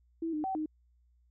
sine tone with pitch steps, 328.6 / 304.5 / 765 / 309.5 Hz, E4 / D#4 / G5 / D#4, -5 / -37 / -42 / -9 cents, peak -31 dBFS, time 0.22-0.66 s, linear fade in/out 5 ms, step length 110 ms, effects added 60 Hz sine -64 dBFS peak until 1.3 s

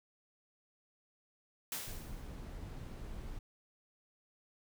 white noise with exponential decay, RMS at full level -38 dBFS, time 1.72-2.37 s, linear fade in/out 1 ms, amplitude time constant 140 ms
brown noise, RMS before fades -45 dBFS, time 1.87-3.39 s, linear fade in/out 5 ms
effects none

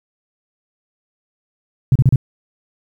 sine tone bursts, 130 Hz, C3, 11 cents flat, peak -7 dBFS, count 4, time 1.92-2.159 s, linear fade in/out 2 ms, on 35 ms, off 33 ms, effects 8-bit

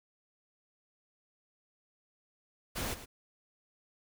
pink noise with echo, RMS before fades -36 dBFS, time 2.75-2.95 s, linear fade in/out 20 ms, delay 110 ms, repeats 1, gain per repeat -12 dB, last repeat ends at 3.06 s, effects none

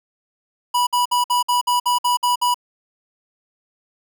square tone bursts, 979 Hz, B5, 15 cents flat, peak -16 dBFS, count 10, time 0.74-2.544 s, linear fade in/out 10 ms, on 130 ms, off 56 ms, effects none

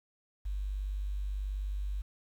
sine tone with quantisation, 49.29 Hz, G1, 10 cents sharp, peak -32 dBFS, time 0.45-2.02 s, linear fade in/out 10 ms, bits 10, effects none

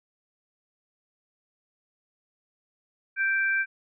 sine tone pair together, 1569 / 2341 Hz, G6 / D7, +1 / -6 cents, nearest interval perfect fifth, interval 693 cents, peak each -23 / -29 dBFS, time 3.16-3.66 s, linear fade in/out 50 ms, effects none

